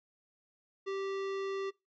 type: tone with hard clipping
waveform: sine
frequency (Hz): 390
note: G4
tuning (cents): -9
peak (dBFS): -36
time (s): 0.86-1.71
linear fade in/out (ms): 20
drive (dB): 17
effects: noise-tail reverb RT60 0.2 s tail -21 dB re dry + resampled to 16000 Hz